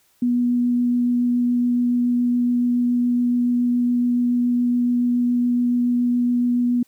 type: tone with vibrato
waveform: sine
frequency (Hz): 243.4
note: B3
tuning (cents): -25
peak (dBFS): -16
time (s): 0.22-6.83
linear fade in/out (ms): 5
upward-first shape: triangle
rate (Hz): 7.1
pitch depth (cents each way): 9
effects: white hiss -61 dBFS RMS until 6.87 s